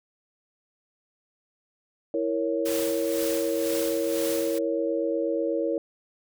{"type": "chord", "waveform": "sine", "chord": "A# diminished", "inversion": "second", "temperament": "equal", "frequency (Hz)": [329.6, 466.2, 554.4], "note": ["E4", "A#4", "C#5"], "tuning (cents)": [0, 0, 0], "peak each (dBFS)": -28, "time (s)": [2.14, 5.78], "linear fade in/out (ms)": 2}
{"type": "noise with tremolo", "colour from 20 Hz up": "white", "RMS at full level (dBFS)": -33, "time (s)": [2.65, 4.59], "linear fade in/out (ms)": 10, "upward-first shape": "sine", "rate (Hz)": 2, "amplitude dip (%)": 55}
{"effects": []}